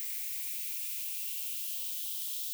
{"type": "noise with high-pass filter sweep", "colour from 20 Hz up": "violet", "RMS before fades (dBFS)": -37, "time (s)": [0, 2.53], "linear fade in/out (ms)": 0, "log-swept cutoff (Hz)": [2100, 3400], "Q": 4, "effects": []}